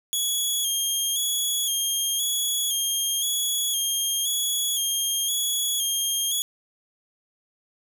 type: tone with vibrato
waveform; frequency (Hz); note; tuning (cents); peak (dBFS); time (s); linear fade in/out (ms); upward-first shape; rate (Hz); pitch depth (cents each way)
15% pulse; 3292; G#7; -16; -16; 0.13-6.42; 0; square; 0.97; 39
effects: none